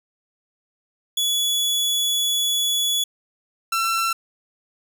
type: tone pair in turn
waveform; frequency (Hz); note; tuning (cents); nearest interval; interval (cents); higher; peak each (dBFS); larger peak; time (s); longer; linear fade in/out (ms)
sawtooth; 3400 / 1346.2; G#7 / E6; +40 / +36; octave + major third; 1604; first; -16; neither; 1.17-3.04 / 3.72-4.13; first; 5
effects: none